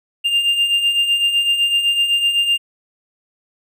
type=beating tone pair; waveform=triangle; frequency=2794 / 2801.9 Hz; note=F7 / F7; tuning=0 / +5 cents; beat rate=7.9 Hz; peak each=-21 / -13 dBFS; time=0.24-2.58 s; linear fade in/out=20 ms; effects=none